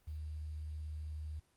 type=tone with quantisation; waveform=sine; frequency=76.7 Hz; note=D#2; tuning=24 cents flat; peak=-40 dBFS; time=0.07-1.4 s; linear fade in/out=10 ms; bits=11; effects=pink hiss -73 dBFS RMS until 1.56 s + Opus 32 kbps